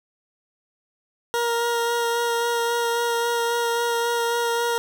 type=tone with vibrato; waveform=20% pulse; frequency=470 Hz; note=A#4; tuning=14 cents sharp; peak=-16 dBFS; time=1.34-4.78 s; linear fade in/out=0 ms; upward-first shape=sine; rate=3.7 Hz; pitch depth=13 cents each way; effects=none